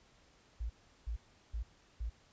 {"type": "tone bursts", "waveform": "sine", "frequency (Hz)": 56.1, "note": "A1", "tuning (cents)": 34, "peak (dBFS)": -35, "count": 4, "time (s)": [0.6, 2.098], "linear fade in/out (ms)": 10, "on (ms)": 97, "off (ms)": 370, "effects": ["pink hiss -66 dBFS RMS until 2.32 s", "resampled to 16000 Hz"]}